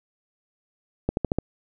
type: accelerating click train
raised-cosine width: 2 ms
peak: -9 dBFS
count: 5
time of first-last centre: 1.09-1.386 s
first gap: 81 ms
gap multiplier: 0.94
effects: none